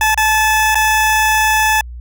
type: tone with dropouts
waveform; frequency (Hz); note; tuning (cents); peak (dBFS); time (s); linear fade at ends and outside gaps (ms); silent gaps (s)
20% pulse; 868; A5; -24; -6; 0.01-1.81; 2; 0.145-0.175 / 0.746-0.754
effects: added 60 Hz sine -27 dBFS peak until 2 s